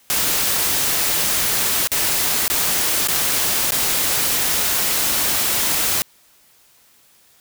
white noise with dropouts, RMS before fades -19 dBFS, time 0.1-6.02 s, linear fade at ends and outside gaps 0 ms, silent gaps 1.873-1.917 / 2.48-2.5 / 3.073-3.085 / 3.707-3.72 s, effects white hiss -54 dBFS RMS until 7.4 s

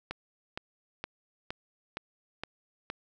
click train, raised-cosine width 0.3 ms, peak -19 dBFS, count 7, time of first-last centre 0.11-2.901 s, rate 2.15 Hz, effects none

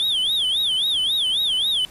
triangle tone with vibrato, 3380 Hz, G#7, 30 cents sharp, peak -17 dBFS, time 0-1.85 s, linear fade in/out 0 ms, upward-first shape sine, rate 3.7 Hz, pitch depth 210 cents each way, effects pink hiss -46 dBFS RMS until 1.9 s + resampled to 32000 Hz

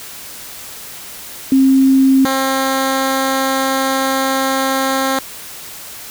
sine / 10% pulse tone pair in turn, 267 / 267 Hz, C4 / C4, +35 / +35 cents, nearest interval unison, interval 0 cents, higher neither, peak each -7 / -6 dBFS, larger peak second, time 1.52-2.25 / 2.25-5.19 s, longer second, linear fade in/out 2 ms, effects white hiss -32 dBFS RMS until 6.1 s

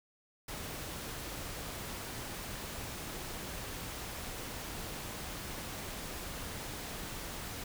pink noise, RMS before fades -42 dBFS, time 0.48-7.64 s, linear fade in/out 5 ms, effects none

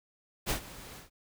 pink noise with ADSR envelope, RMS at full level -29 dBFS, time 0.46-1.1 s, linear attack 38 ms, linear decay 100 ms, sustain -18 dB, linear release 130 ms, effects none

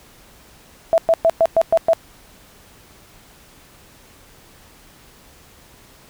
sine tone bursts, 659.3 Hz, E5, in tune, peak -10 dBFS, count 7, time 0.93-1.933 s, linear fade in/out 0 ms, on 49 ms, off 110 ms, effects pink hiss -48 dBFS RMS until 6.09 s

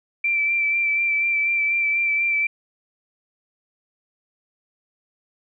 sine tone with vibrato, 2341 Hz, D7, 6 cents flat, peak -18 dBFS, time 0.24-2.47 s, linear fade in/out 5 ms, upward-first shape sine, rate 4.1 Hz, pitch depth 23 cents each way, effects none

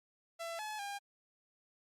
sawtooth tone with pitch steps, 670 / 855 / 805 Hz, E5 / A5 / G5, +28 / -50 / +46 cents, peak -36 dBFS, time 0.39-0.99 s, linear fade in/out 20 ms, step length 200 ms, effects low-pass 12000 Hz 12 dB/octave + Opus 48 kbps

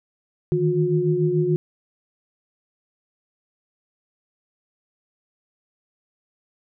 sine tone cluster, 152.5 / 159.4 / 359.7 Hz, D#3 / D#3 / F#4, -34 / +42 / -49 cents, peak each -23 / -24 / -20 dBFS, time 0.52-1.56 s, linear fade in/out 0 ms, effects none

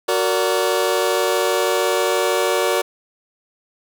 sawtooth chord, Gb augmented, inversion none, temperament just, 370 / 462.5 / 578.1 Hz, Gb4 / Bb4 / D5, 0 / -14 / -27 cents, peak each -17 dBFS, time 0.08-2.82 s, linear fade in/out 10 ms, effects none

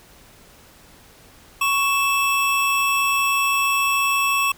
square tone pair together, 1108.7 / 2637 Hz, C#6 / E7, 0 / 0 cents, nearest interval octave + minor third, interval 1500 cents, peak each -21 dBFS, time 1.61-4.52 s, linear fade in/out 5 ms, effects pink hiss -49 dBFS RMS until 4.57 s

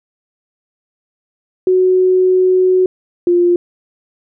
sine tone pair in turn, 370 / 350.6 Hz, F#4 / F4, 0 / +7 cents, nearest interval minor second, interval 93 cents, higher first, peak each -8 dBFS, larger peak neither, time 1.67-2.86 / 3.27-3.56 s, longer first, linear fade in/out 2 ms, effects none

